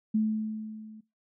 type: tone with level ramp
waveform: sine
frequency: 216.9 Hz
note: A3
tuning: 25 cents flat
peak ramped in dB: -21 to -45 dBFS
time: 0.14-1.01 s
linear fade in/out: 10 ms
effects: noise-tail reverb RT60 0.2 s tail -19 dB re dry